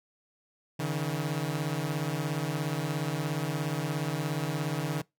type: beating tone pair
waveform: sawtooth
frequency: 141.9 / 158.9 Hz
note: C#3 / D#3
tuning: +41 / +37 cents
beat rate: 17 Hz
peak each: -28 dBFS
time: 0.79-5.02 s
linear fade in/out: 10 ms
effects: noise-tail reverb RT60 0.2 s tail -24 dB re dry